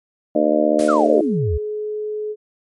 harmonic tone, 75.9 Hz, D#2, 42 cents flat, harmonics 3 / 4 / 5 / 6 / 7 / 8 / 9, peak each -23 / -19 / -27 / -24 / -22 / -17 / -26 dBFS, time 0.35-1.21 s, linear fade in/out 5 ms
white noise with exponential decay, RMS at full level -29 dBFS, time 0.79-1.39 s, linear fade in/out 2 ms, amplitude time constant 130 ms
sine exponential sweep, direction down, 1480 to 65.41 Hz, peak -17 dBFS, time 0.88-1.58 s, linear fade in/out 10 ms
sine tone with pitch glide, 422.1 to 424.8 Hz, G#4 to G#4, +28 to +39 cents, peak -22 dBFS, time 0.95-2.36 s, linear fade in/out 50 ms, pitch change +11 cents, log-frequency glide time 1.25-2.08 s
effects MP3 48 kbps

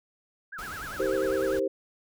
sine tone with vibrato, 1455 Hz, F#6, 29 cents flat, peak -36 dBFS, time 0.52-1.58 s, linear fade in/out 10 ms, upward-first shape sine, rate 10 Hz, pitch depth 260 cents each way
pink noise, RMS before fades -42 dBFS, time 0.58-1.6 s, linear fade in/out 10 ms
sine chord, C minor seventh, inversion first, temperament equal with one note detuned, 318.6 / 392 / 466.2 / 523.3 Hz, Eb4 / G4 / Bb4 / C5, +41 / 0 / 0 / 0 cents, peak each -33 / -28 / -33 / -28 dBFS, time 0.99-1.68 s, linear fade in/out 10 ms
effects none

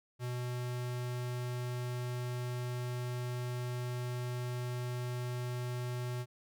square tone, 123.47 Hz, B2, in tune, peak -36 dBFS, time 0.19-6.26 s, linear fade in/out 50 ms, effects none

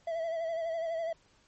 triangle tone with vibrato, 659.3 Hz, E5, in tune, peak -29 dBFS, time 0.07-1.13 s, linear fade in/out 5 ms, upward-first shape sine, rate 12 Hz, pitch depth 45 cents each way, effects pink hiss -66 dBFS RMS until 1.47 s + MP3 32 kbps

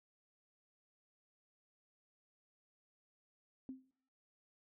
sine tone with exponential decay, 261.6 Hz, C4, in tune, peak -40 dBFS, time 3.69-3.91 s, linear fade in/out 1 ms, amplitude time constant 46 ms, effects noise-tail reverb RT60 0.7 s tail -24 dB re dry

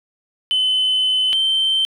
sine tone pair in turn, 3036 / 3111 Hz, F#7 / G7, +44 / -14 cents, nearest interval unison, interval 42 cents, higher second, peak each -13 dBFS, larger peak neither, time 0.51-1.33 / 1.33-1.85 s, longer first, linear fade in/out 0 ms, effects tanh soft clip ceiling -12 dBFS + 9-bit

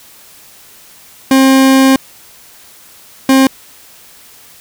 40% pulse tone bursts at uneven times, 266.5 Hz, C4, 32 cents sharp, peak -4 dBFS, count 2, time 1.31-1.96 / 3.29-3.47 s, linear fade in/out 2 ms, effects white hiss -40 dBFS RMS until 4.6 s

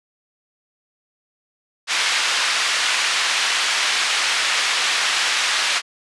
pink band-pass noise, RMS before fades -20 dBFS, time 1.87-5.82 s, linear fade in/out 50 ms, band 1600 to 5200 Hz, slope 12 dB/octave, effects resampled to 24000 Hz

